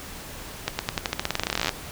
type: accelerating click train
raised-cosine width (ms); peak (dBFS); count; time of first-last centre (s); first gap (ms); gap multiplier
0.2; -6; 25; 0.68-1.692; 110; 0.9
effects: pink hiss -39 dBFS RMS until 1.91 s